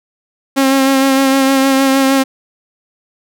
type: tone with vibrato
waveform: sawtooth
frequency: 269.3 Hz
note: C#4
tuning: 50 cents flat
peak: -5 dBFS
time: 0.56-2.24 s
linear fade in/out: 20 ms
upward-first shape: sine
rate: 6.5 Hz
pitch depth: 23 cents each way
effects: none